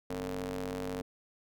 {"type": "ring-modulated tone", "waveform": "sawtooth", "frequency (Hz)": 96.1, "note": "G2", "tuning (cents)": -34, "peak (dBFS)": -28, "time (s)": [0.1, 1.02], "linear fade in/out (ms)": 5, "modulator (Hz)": 357, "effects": []}